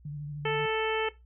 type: tone with vibrato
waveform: sine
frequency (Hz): 146.83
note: D3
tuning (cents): 0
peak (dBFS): -34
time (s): 0.05-0.66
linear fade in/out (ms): 5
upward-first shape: triangle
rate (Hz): 13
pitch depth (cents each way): 45
type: harmonic tone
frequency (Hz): 440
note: A4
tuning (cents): 0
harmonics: 1 / 2 / 3 / 4 / 5 / 6 / 7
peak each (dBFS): -28 / -34 / -37 / -37 / -36 / -38 / -38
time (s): 0.45-1.09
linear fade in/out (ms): 5
effects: noise-tail reverb RT60 0.2 s tail -17 dB re dry + added 60 Hz sine -53 dBFS peak until 1.25 s